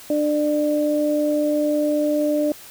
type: tone pair together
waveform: sine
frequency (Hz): 298.2 / 596.4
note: D4 / D5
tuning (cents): +27 / +27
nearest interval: octave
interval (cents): 1200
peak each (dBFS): -20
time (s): 0.1-2.52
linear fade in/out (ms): 2
effects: white hiss -42 dBFS RMS until 2.7 s